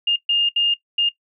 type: tone bursts at uneven times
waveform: sine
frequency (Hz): 2824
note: F7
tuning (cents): +19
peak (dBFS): -15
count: 4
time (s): 0.07-0.16 / 0.29-0.49 / 0.56-0.74 / 0.98-1.09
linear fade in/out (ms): 5
effects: noise-tail reverb RT60 0.1 s tail -18 dB re dry